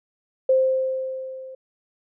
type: tone with level ramp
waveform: sine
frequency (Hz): 523.3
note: C5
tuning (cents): 0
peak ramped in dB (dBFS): -13 to -36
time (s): 0.49-1.55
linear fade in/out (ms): 5
effects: none